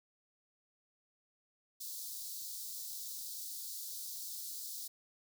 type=high-pass noise; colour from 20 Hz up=white; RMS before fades=-44 dBFS; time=1.8-4.88 s; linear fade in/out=10 ms; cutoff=3900 Hz; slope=48 dB/octave; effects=none